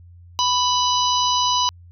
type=harmonic tone; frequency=991 Hz; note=B5; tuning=6 cents sharp; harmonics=1 / 3 / 4 / 5 / 6; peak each=-19 / -24 / -25 / -26 / -27 dBFS; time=0.39-1.69 s; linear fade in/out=0 ms; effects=added 87 Hz sine -42 dBFS peak until 1.91 s